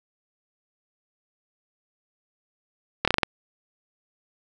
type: slowing click train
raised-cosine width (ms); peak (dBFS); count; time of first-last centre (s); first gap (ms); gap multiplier
0.3; -3; 6; 3.05-3.232; 26; 1.17
effects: none